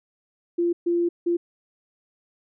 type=tone bursts at uneven times; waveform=sine; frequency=344.7 Hz; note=F4; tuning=23 cents flat; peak=-19 dBFS; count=3; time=0.58-0.73 / 0.86-1.09 / 1.26-1.37 s; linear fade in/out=10 ms; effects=none